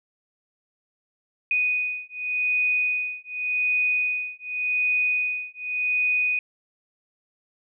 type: beating tone pair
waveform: sine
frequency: 2485 / 2485.87 Hz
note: D#7 / D#7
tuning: -3 / -2 cents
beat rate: 0.87 Hz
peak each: -25 / -25 dBFS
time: 1.51-6.39 s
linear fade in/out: 2 ms
effects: none